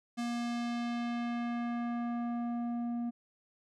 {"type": "tone with low-pass filter sweep", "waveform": "square", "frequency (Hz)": 237.6, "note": "A#3", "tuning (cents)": 33, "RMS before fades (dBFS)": -35, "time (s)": [0.17, 3.11], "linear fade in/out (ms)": 20, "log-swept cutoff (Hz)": [8000, 490], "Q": 0.89, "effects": []}